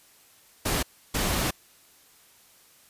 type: noise bursts at uneven times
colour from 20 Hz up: pink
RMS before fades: -26 dBFS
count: 2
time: 0.65-0.83 / 1.14-1.51 s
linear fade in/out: 10 ms
effects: white hiss -57 dBFS RMS until 2.89 s + resampled to 32000 Hz